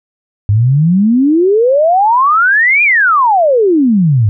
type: exponential two-way sweep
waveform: sine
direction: up then down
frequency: 98.5 to 2467 to 98.5 Hz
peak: -6 dBFS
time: 0.49-4.29 s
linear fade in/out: 0 ms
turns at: 2.83 s
effects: none